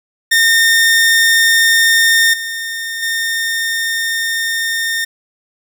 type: tone with level steps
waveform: sawtooth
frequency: 1824 Hz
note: A#6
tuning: 38 cents flat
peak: -5 / -17 / -12 dBFS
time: 0.31-5.05 s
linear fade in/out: 10 ms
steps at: 2.33 / 3.02 s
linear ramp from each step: 10 ms
effects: none

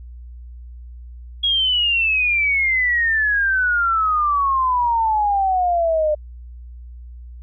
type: exponential sweep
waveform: sine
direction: down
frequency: 3322 to 598 Hz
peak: -15 dBFS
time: 1.43-6.15 s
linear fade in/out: 10 ms
effects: added 60 Hz sine -34 dBFS peak until 7.42 s

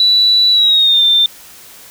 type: tone with pitch glide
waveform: sine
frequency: 3951 to 3581 Hz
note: B7 to A7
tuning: 0 to +30 cents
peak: -7 dBFS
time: 0-1.26 s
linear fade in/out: 2 ms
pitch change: -170 cents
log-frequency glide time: 0.51-1.03 s
effects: white hiss -38 dBFS RMS until 1.9 s

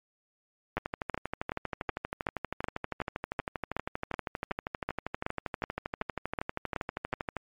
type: two click trains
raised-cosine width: 0.5 ms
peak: -17 / -15 dBFS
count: 84 / 18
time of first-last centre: 0.78-7.367 / 0.77-7.137 s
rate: 12.6 / 2.67 Hz
effects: MP3 64 kbps

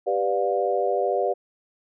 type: chord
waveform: sine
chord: G dominant seventh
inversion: none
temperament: equal with one note detuned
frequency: 392 / 493.9 / 587.3 / 709 Hz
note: G4 / B4 / D5 / F5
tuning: 0 / 0 / 0 / +26 cents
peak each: -26 dBFS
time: 0.06-1.34 s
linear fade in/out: 20 ms
effects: none

